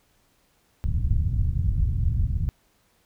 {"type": "low-pass noise", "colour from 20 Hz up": "white", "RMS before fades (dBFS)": -23, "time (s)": [0.84, 2.49], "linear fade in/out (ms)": 0, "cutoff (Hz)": 110, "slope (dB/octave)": 24, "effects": ["pink hiss -65 dBFS RMS until 3.05 s"]}